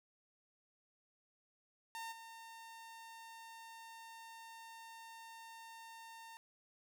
sawtooth tone with level steps, 910 Hz, A#5, 42 cents flat, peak -40 / -48 dBFS, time 1.95-6.37 s, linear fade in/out 0 ms, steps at 2.11 s, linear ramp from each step 20 ms, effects none

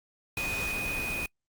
sine tone in noise, 2489 Hz, D#7, in tune, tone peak -31 dBFS, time 0.37-1.26 s, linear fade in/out 2 ms, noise pink, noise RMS -36 dBFS, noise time 0.37-1.26 s, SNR +2 dB, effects noise-tail reverb RT60 0.1 s tail -25 dB re dry + Opus 48 kbps

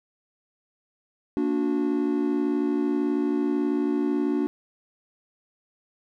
triangle chord, Bb augmented, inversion none, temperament just, 233.1 / 291.4 / 364.2 Hz, Bb3 / D4 / F#4, 0 / -13 / -27 cents, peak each -27 / -22 / -26 dBFS, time 1.37-4.47 s, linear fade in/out 0 ms, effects none

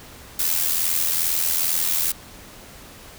blue noise with amplitude modulation, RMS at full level -19 dBFS, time 0.39-2.12 s, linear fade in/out 5 ms, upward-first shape sine, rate 82.3 Hz, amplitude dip 60%, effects pink hiss -43 dBFS RMS until 3.18 s

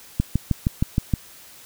click train, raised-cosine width 5 ms, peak -6 dBFS, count 7, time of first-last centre 0.2-1.137 s, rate 6.4 Hz, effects white hiss -46 dBFS RMS until 1.65 s

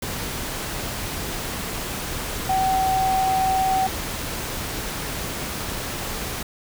sine tone in noise, 761 Hz, F#5, 48 cents sharp, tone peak -18 dBFS, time 2.49-3.87 s, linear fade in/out 5 ms, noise pink, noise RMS -29 dBFS, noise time 0.02-6.43 s, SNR +8 dB, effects none

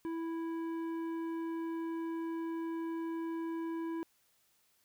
sine tone with tanh clipping, 329.6 Hz, E4, in tune, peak -37 dBFS, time 0.05-4.03 s, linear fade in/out 0 ms, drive 11 dB, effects white hiss -72 dBFS RMS until 4.84 s

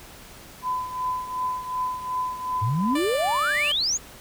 sine tone with tremolo, 1009 Hz, B5, 37 cents sharp, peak -22 dBFS, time 0.62-2.98 s, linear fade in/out 50 ms, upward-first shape triangle, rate 2.7 Hz, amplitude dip 75%
sine exponential sweep, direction up, 99.5 to 7040 Hz, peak -21 dBFS, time 2.61-3.98 s, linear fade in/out 20 ms
10% pulse tone with vibrato, 588 Hz, D5, 2 cents sharp, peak -19 dBFS, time 2.95-3.72 s, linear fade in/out 5 ms, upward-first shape sine, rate 2 Hz, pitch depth 9 cents each way
effects pink hiss -45 dBFS RMS until 4.2 s

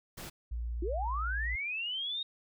pink noise, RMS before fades -44 dBFS, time 0.17-0.3 s, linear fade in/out 10 ms
sine tone, 58.4 Hz, A#1, 4 cents sharp, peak -33 dBFS, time 0.51-1.56 s, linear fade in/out 10 ms
sine linear sweep, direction up, 311.1 to 3754 Hz, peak -33 dBFS, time 0.82-2.23 s, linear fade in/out 5 ms
effects none

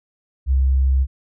sine tone, 66.3 Hz, C2, 23 cents sharp, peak -13 dBFS, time 0.46-1.07 s, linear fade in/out 50 ms, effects none

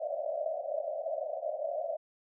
white band-pass noise, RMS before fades -35 dBFS, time 0-1.97 s, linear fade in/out 20 ms, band 570 to 670 Hz, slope 96 dB/octave, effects none

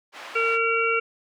white band-pass noise, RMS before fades -40 dBFS, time 0.12-0.59 s, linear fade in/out 50 ms, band 540 to 2200 Hz, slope 12 dB/octave
harmonic tone, 457.5 Hz, A#4, 32 cents flat, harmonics 1 / 3 / 5 / 6, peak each -25 / -24 / -26 / -27 dBFS, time 0.35-1 s, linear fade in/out 10 ms
effects none

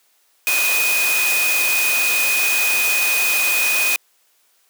sine tone in noise, 2489 Hz, D#7, in tune, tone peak -17 dBFS, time 0.47-3.96 s, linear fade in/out 0 ms, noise white, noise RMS -21 dBFS, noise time 0.47-3.96 s, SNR +1 dB, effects white hiss -60 dBFS RMS until 4.69 s + high-pass 400 Hz 12 dB/octave

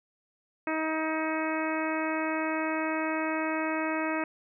harmonic tone with a mistuned harmonic, 316 Hz, D#4, 27 cents sharp, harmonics 1 / 2 / 3 / 4 / 5 / 6 / 7 / 8, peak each -31 / -34 / -36 / -37 / -38 / -39 / -39 / -40 dBFS, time 0.67-4.24 s, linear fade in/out 2 ms, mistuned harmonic 8, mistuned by +15 cents, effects none

